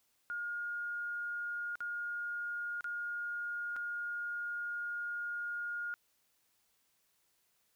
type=tone with dropouts; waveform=sine; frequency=1424 Hz; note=F6; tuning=33 cents sharp; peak=-36 dBFS; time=0.3-5.94 s; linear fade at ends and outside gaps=0 ms; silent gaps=1.755-1.805 / 2.808-2.843 / 3.761-3.765 s; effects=white hiss -75 dBFS RMS until 7.75 s